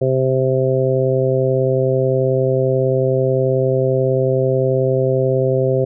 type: harmonic tone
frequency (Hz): 131.2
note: C3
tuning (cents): +5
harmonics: 1 / 2 / 3 / 4 / 5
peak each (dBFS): -18 / -27 / -18 / -18 / -25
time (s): 0.01-5.85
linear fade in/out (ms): 10
effects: none